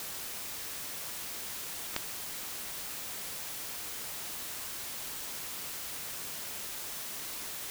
clicks, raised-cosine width 0.2 ms, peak -25 / -12 dBFS, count 2, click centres 1.943 / 1.964 s, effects white hiss -40 dBFS RMS until 7.7 s

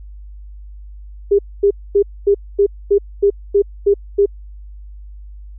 sine tone bursts, 402.8 Hz, G4, 47 cents sharp, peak -8 dBFS, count 10, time 1.31-4.26 s, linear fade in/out 10 ms, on 79 ms, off 240 ms, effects added 50 Hz sine -32 dBFS peak until 5.58 s

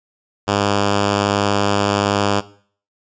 5% pulse tone, 101.3 Hz, G#2, 43 cents flat, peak -4 dBFS, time 0.47-2.41 s, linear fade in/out 20 ms, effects noise-tail reverb RT60 0.5 s tail -18 dB re dry + resampled to 16000 Hz

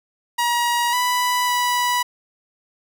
sawtooth tone with pitch steps, 954 / 989 / 982 Hz, A#5 / B5 / B5, +40 / +2 / -10 cents, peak -14 dBFS, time 0.38-2.03 s, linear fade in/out 10 ms, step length 550 ms, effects none

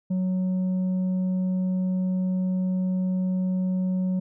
sine tone with tanh clipping, 185 Hz, F#3, in tune, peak -23 dBFS, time 0.1-4.2 s, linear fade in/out 10 ms, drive 4 dB, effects none

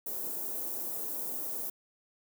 white band-stop noise, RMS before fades -36 dBFS, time 0.06-1.7 s, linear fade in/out 5 ms, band 490 to 15000 Hz, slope 12 dB/octave, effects high-pass 300 Hz 12 dB/octave

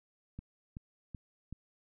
click train, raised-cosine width 5 ms, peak -30 dBFS, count 4, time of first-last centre 0.39-1.526 s, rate 2.64 Hz, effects none

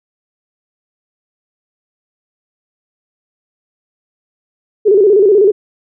sine tone with vibrato, 403.5 Hz, G#4, 50 cents flat, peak -5 dBFS, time 4.85-5.52 s, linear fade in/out 20 ms, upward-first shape square, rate 16 Hz, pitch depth 100 cents each way, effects none

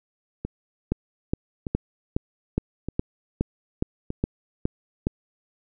two click trains, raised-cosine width 3 ms, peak -16 / -9 dBFS, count 4 / 11, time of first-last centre 0.45-4.104 / 0.92-5.069 s, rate 0.821 / 2.41 Hz, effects none

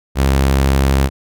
sawtooth tone, 67.7 Hz, C#2, 40 cents flat, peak -7 dBFS, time 0.15-1.1 s, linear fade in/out 50 ms, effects none

